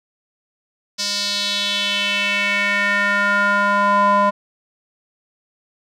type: tone with band-pass filter sweep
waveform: square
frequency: 202.6 Hz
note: G#3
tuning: 43 cents flat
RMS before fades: -18 dBFS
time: 0.98-4.31 s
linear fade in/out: 20 ms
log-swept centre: 5100 to 890 Hz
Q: 3.5
effects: none